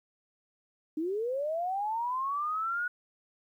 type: linear sweep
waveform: sine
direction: up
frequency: 298.7 to 1470 Hz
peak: -29 dBFS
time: 0.97-2.88 s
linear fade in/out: 5 ms
effects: 11-bit